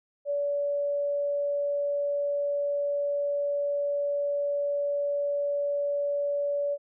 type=tone; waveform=sine; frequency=573 Hz; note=D5; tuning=43 cents flat; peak=-25 dBFS; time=0.25-6.78 s; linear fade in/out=50 ms; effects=none